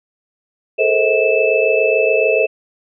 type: tone cluster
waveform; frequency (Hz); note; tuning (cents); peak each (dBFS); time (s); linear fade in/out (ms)
sine; 425.6 / 452.6 / 523 / 637 / 2628; G#4 / A4 / C5 / D#5 / E7; +42 / +49 / -1 / +41 / -6; -18; 0.78-2.47; 20
effects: none